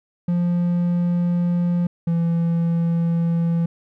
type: tone pair in turn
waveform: triangle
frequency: 174.61 / 168.13 Hz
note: F3 / E3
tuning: 0 / +34 cents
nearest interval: minor second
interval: 66 cents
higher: first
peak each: -15 dBFS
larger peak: neither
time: 0.28-1.87 / 2.07-3.66 s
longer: neither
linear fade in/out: 5 ms
effects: none